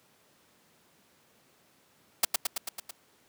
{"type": "noise with echo", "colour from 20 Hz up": "white", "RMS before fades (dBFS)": -22, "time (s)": [2.23, 2.25], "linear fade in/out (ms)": 5, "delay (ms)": 110, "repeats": 6, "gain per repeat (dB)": -3, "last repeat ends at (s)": 2.91, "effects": ["pink hiss -64 dBFS RMS until 3.28 s", "high-pass 150 Hz 12 dB/octave"]}